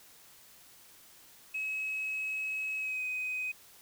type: tone with pitch glide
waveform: sine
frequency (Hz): 2564 to 2511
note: E7 to D#7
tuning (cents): -49 to +15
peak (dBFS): -31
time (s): 1.54-3.52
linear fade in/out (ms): 10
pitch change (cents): -36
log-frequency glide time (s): 2.79-3.02
effects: tanh soft clip ceiling -29 dBFS + white hiss -57 dBFS RMS until 3.81 s